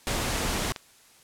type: noise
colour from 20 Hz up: pink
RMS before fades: -28 dBFS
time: 0.07-0.72 s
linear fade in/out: 0 ms
type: clicks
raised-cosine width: 0.2 ms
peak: -17 dBFS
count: 3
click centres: 0.381 / 0.72 / 0.762 s
effects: white hiss -56 dBFS RMS until 1.23 s + low-pass 11000 Hz 12 dB/octave